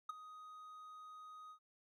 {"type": "tone with ADSR envelope", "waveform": "triangle", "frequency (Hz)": 1250, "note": "D#6", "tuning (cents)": 8, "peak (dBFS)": -35, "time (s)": [0.09, 1.59], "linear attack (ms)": 6, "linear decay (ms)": 15, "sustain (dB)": -15, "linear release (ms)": 83, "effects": []}